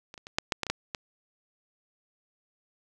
clicks, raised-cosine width 0.2 ms, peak -26 / -28 / -25 / -7 / -8 / -11 / -18 / -9 / -15 dBFS, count 9, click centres 0.141 / 0.178 / 0.269 / 0.385 / 0.522 / 0.633 / 0.667 / 0.7 / 0.948 s, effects none

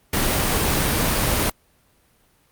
pink noise, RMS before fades -20 dBFS, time 0.13-1.5 s, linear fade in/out 5 ms, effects pink hiss -60 dBFS RMS until 2.51 s + Opus 32 kbps

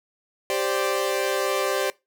sawtooth chord, G suspended fourth, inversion none, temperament equal, 392 / 523.3 / 587.3 Hz, G4 / C5 / D5, 0 / 0 / 0 cents, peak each -23 dBFS, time 0.5-1.9 s, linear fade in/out 0 ms, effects noise-tail reverb RT60 0.2 s tail -20 dB re dry

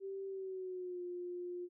sine tone with pitch glide, 389.1 to 354.8 Hz, G4 to F4, -13 to +27 cents, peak -40 dBFS, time 0-1.69 s, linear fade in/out 50 ms, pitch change -160 cents, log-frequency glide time 0.27-1.02 s, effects none

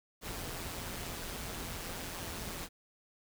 pink noise with amplitude modulation, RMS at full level -39 dBFS, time 0.21-2.69 s, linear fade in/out 50 ms, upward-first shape sine, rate 173 Hz, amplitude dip 50%, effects none

